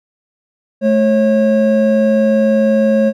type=tone pair together; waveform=triangle; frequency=217 / 544.8 Hz; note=A3 / C#5; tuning=-24 / -30 cents; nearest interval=octave + major third; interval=1594 cents; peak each=-10 dBFS; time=0.81-3.13 s; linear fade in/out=50 ms; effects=none